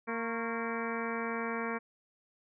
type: harmonic tone with a mistuned harmonic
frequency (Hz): 230.4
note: A#3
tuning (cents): -20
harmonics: 1 / 2 / 3 / 4 / 5 / 6 / 7 / 8 / 9 / 10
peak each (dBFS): -38 / -38 / -44 / -43 / -41 / -43 / -44 / -44 / -49 / -44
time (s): 0.07-1.79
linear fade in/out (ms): 20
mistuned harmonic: 5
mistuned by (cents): -64
effects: none